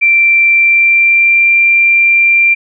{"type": "tone with pitch glide", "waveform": "sine", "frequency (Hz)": [2352, 2370], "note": ["D7", "D7"], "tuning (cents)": [2, 15], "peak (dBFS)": -5, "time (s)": [0.01, 2.55], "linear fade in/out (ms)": 20, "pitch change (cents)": 13, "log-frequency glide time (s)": [0.52, 1.53], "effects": []}